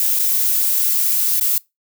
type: noise with dropouts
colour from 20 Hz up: violet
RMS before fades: -17 dBFS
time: 0-1.58 s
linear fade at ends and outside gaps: 1 ms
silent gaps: 0.19-0.194 / 1.398-1.41 s
effects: noise-tail reverb RT60 0.2 s tail -23 dB re dry